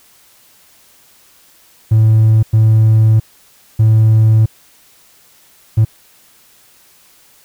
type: tone bursts at uneven times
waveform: triangle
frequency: 110 Hz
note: A2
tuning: in tune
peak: -3 dBFS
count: 4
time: 1.91-2.43 / 2.53-3.2 / 3.79-4.46 / 5.77-5.85 s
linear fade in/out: 10 ms
effects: tanh soft clip ceiling -1 dBFS + white hiss -48 dBFS RMS until 7.44 s